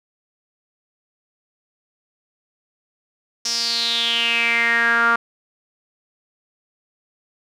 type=tone with band-pass filter sweep; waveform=sawtooth; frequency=233.1 Hz; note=A#3; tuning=in tune; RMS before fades=-19 dBFS; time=3.45-5.16 s; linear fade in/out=5 ms; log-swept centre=5600 to 1300 Hz; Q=7; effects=none